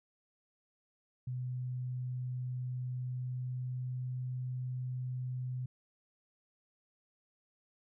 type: tone with pitch glide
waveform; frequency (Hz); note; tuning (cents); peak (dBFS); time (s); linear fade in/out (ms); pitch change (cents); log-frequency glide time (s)
sine; 125.9 to 126.7; B2 to B2; +34 to +45; -35; 1.27-5.66; 5; +11; 2.9-4.22
effects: none